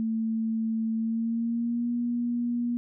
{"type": "tone with pitch glide", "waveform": "sine", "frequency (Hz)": [223.5, 239.5], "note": ["A3", "A#3"], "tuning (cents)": [27, 47], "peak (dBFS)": -25, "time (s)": [0, 2.77], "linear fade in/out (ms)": 0, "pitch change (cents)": 120, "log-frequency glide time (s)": [0.95, 1.91], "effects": []}